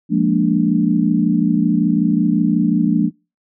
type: chord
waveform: sine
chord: Bb dominant seventh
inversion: second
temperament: equal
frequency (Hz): 174.61 / 207.7 / 233.1 / 293.7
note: F3 / Ab3 / Bb3 / D4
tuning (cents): 0 / 0 / 0 / 0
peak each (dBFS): -18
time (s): 0.09-3.11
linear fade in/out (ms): 50
effects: noise-tail reverb RT60 0.3 s tail -26 dB re dry